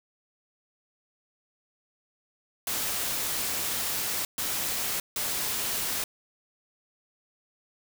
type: noise bursts at uneven times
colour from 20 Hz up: white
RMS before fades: -30 dBFS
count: 3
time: 2.67-4.25 / 4.38-5 / 5.16-6.04 s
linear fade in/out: 2 ms
effects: none